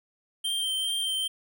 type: tone with vibrato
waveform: square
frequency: 3145 Hz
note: G7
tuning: 5 cents sharp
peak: -27 dBFS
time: 0.44-1.28 s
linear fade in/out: 10 ms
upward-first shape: sine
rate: 2.4 Hz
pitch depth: 16 cents each way
effects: none